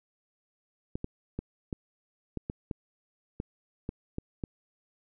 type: clicks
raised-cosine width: 3 ms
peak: -20 dBFS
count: 11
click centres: 0.955 / 1.044 / 1.39 / 1.728 / 2.373 / 2.499 / 2.712 / 3.401 / 3.891 / 4.184 / 4.438 s
effects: none